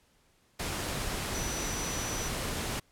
sine tone in noise, 5920 Hz, F#8, in tune, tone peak -38 dBFS, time 1.34-2.29 s, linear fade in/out 10 ms, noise pink, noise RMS -34 dBFS, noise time 0.59-2.8 s, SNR -7 dB, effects pink hiss -67 dBFS RMS until 2.91 s + low-pass 12000 Hz 12 dB/octave

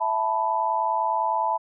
sine chord, E suspended fourth, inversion none, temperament just, 659.3 / 879 / 988.9 Hz, E5 / A5 / B5, 0 / -2 / +2 cents, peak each -29 / -24 / -25 dBFS, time 0-1.58 s, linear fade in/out 20 ms, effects none

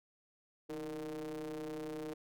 square ring-modulated tone, 74.5 Hz, D2, 25 cents sharp, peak -38 dBFS, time 0.69-2.14 s, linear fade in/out 10 ms, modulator 388 Hz, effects none

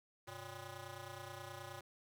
10% pulse ring-modulated tone, 228.5 Hz, A#3, 34 cents flat, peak -36 dBFS, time 0.27-1.81 s, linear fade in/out 5 ms, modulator 328 Hz, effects none

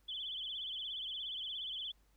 sine tone with vibrato, 3246 Hz, G#7, 40 cents flat, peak -39 dBFS, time 0.08-1.92 s, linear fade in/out 10 ms, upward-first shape sine, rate 17 Hz, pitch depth 130 cents each way, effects added 50 Hz sine -68 dBFS peak until 2.16 s + pink hiss -75 dBFS RMS until 2.16 s

